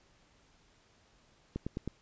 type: click train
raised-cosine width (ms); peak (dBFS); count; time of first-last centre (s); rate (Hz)
3; -22; 4; 1.56-1.876; 9.48
effects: pink hiss -66 dBFS RMS until 2.01 s + resampled to 16000 Hz